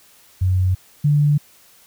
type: tone pair in turn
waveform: sine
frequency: 92.5 / 146.83 Hz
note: F#2 / D3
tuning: 0 / 0 cents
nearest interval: minor sixth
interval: 800 cents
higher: second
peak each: -14 / -12 dBFS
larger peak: second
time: 0.41-0.75 / 1.04-1.38 s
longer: neither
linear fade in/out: 10 ms
effects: white hiss -51 dBFS RMS until 1.86 s